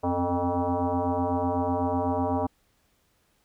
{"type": "tone with frequency modulation", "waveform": "sine", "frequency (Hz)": 260, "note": "C4", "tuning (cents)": -11, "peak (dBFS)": -23, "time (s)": [0.03, 2.47], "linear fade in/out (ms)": 10, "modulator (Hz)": 176, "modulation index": 4.1, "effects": ["pink hiss -68 dBFS RMS until 3.44 s"]}